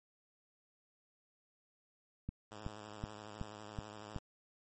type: click train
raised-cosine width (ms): 5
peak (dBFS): -27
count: 6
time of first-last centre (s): 2.29-4.163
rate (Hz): 2.67
type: tone with vibrato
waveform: 5% pulse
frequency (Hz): 105.7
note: G#2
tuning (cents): +31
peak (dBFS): -37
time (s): 2.51-4.19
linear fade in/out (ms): 5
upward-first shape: sine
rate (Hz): 12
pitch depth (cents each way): 50
effects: MP3 32 kbps